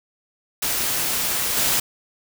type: noise with level steps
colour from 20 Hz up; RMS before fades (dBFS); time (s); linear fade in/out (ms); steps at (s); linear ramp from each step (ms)
white; -23 / -20; 0.62-1.8; 5; 1.56; 20
effects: none